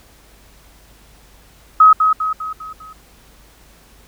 sine tone with echo, 1271 Hz, D#6, 36 cents sharp, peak -4 dBFS, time 1.8-1.93 s, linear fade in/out 5 ms, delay 200 ms, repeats 5, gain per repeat -6 dB, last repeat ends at 2.93 s, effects added 50 Hz sine -49 dBFS peak until 4.07 s + pink hiss -49 dBFS RMS until 4.07 s

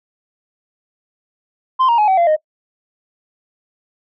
sine tone with pitch steps, 1040 / 937.3 / 844.7 / 761.3 / 686.1 / 618.4 Hz, C6 / A#5 / G#5 / F#5 / F5 / D#5, -11 / +9 / +29 / +49 / -31 / -11 cents, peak -8 dBFS, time 1.79-2.366 s, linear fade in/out 20 ms, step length 96 ms, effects noise-tail reverb RT60 0.1 s tail -21 dB re dry + tanh soft clip ceiling -9 dBFS

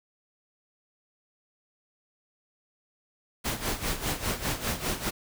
pink noise with tremolo, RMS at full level -28 dBFS, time 3.44-5.11 s, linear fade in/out 20 ms, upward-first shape sine, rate 5 Hz, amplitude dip 75%, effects none

